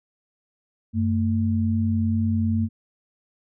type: tone pair together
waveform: sine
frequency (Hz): 94.35 / 224.4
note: F#2 / A3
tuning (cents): +34 / +34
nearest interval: octave + minor third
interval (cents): 1500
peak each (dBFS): -22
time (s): 0.93-2.69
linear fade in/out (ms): 50
effects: none